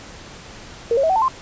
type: tone with pitch steps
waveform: sine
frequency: 466.2 / 548 / 644.2 / 757.3 / 890.3 / 1046.6 Hz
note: A#4 / C#5 / E5 / F#5 / A5 / C6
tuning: 0 / -20 / -40 / +40 / +20 / 0 cents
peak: -14 dBFS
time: 0.91-1.282 s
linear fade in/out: 2 ms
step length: 62 ms
effects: pink hiss -39 dBFS RMS until 1.41 s + resampled to 16000 Hz